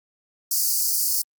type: high-pass noise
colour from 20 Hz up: white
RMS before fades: -22 dBFS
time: 0.51-1.22 s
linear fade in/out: 5 ms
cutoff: 4500 Hz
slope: 96 dB/octave
effects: Opus 48 kbps